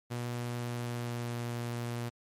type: tone with pitch glide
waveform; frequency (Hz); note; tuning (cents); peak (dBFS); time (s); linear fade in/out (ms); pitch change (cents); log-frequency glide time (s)
sawtooth; 120.7 to 119.18; B2 to A#2; -39 to +39; -30; 0.1-2.1; 20; -22; 0.45-1.41
effects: MP3 64 kbps